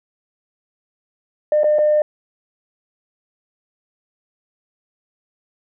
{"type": "tone with dropouts", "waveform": "sine", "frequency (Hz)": 603, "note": "D5", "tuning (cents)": 46, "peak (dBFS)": -11, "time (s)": [1.52, 2.02], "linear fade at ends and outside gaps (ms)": 2, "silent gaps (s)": [[1.634, 1.642], [1.785, 1.789]], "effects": ["tanh soft clip ceiling -8 dBFS"]}